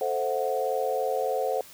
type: chord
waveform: sine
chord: F# half-diminished seventh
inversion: first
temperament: equal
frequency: 440 / 523.3 / 659.3 / 740 Hz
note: A4 / C5 / E5 / F#5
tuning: 0 / 0 / 0 / 0 cents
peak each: -30 / -28 / -34 / -30 dBFS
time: 0.01-1.61 s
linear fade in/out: 2 ms
effects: white hiss -49 dBFS RMS until 1.73 s